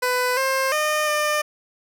15% pulse tone with pitch steps, 499.6 / 531 / 609 / 601 Hz, B4 / C5 / D#5 / D5, +20 / +25 / -37 / +40 cents, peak -13 dBFS, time 0.02-1.42 s, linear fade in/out 10 ms, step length 350 ms, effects none

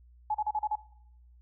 sine tone bursts, 850 Hz, G#5, 40 cents sharp, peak -26 dBFS, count 6, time 0.3-0.755 s, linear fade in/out 5 ms, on 45 ms, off 37 ms, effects noise-tail reverb RT60 0.7 s tail -18 dB re dry + added 60 Hz sine -54 dBFS peak until 1.41 s

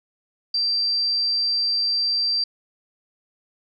sine tone, 4699 Hz, D8, in tune, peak -19 dBFS, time 0.54-2.44 s, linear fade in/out 5 ms, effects none

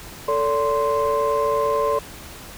sine tone cluster, 444.2 / 573 / 1042 Hz, A4 / D5 / C6, +16 / -43 / -7 cents, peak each -21 dBFS, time 0.28-1.99 s, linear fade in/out 5 ms, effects tanh soft clip ceiling -12 dBFS + pink hiss -39 dBFS RMS until 2.57 s

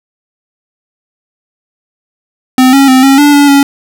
square tone with pitch steps, 257.1 / 274.5 / 259.6 / 272 / 290.7 / 286.4 / 279.8 Hz, C4 / C#4 / C4 / C#4 / D4 / D4 / C#4, -30 / -17 / -13 / -33 / -18 / -43 / +16 cents, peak -3 dBFS, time 2.58-3.63 s, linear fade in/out 2 ms, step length 150 ms, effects none

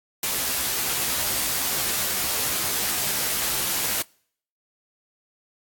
white noise with comb filter, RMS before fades -25 dBFS, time 0.23-4.02 s, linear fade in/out 2 ms, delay 15 ms, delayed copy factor +0.7, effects noise-tail reverb RT60 0.6 s tail -26 dB re dry + AAC 64 kbps

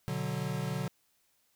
square chord, B minor, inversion none, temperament equal, 123.47 / 146.83 / 185 Hz, B2 / D3 / F#3, 0 / 0 / 0 cents, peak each -38 / -36 / -38 dBFS, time 0.08-0.88 s, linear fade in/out 0 ms, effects white hiss -72 dBFS RMS until 1.55 s

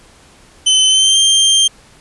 sawtooth tone with pitch glide, 3051 to 3170 Hz, G7 to G7, -48 to +19 cents, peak -5 dBFS, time 0.66-1.68 s, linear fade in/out 10 ms, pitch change +67 cents, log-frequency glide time 0.89-1.18 s, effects pink hiss -45 dBFS RMS until 2 s + resampled to 24000 Hz

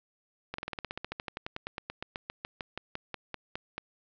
slowing click train, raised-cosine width 0.3 ms, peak -19 dBFS, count 30, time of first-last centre 0.54-3.78 s, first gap 44 ms, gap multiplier 1.06, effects low-pass 5000 Hz 12 dB/octave

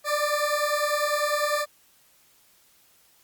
20% pulse beating tone pair, 587.3 / 597.3 Hz, D5 / D5, 0 / +29 cents, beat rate 10 Hz, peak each -21 dBFS, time 0.04-1.66 s, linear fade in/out 50 ms, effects white hiss -60 dBFS RMS until 3.23 s + Opus 48 kbps

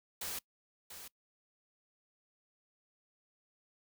white noise with echo, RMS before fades -40 dBFS, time 0.21-0.39 s, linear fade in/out 5 ms, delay 690 ms, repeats 1, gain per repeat -9 dB, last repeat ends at 1.08 s, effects noise-tail reverb RT60 0.1 s tail -23 dB re dry

